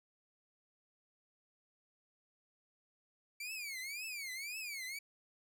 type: tone with vibrato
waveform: sawtooth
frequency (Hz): 2300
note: D7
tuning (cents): -37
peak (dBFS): -38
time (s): 3.4-4.99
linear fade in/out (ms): 5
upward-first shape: triangle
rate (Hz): 1.9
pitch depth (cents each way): 250
effects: none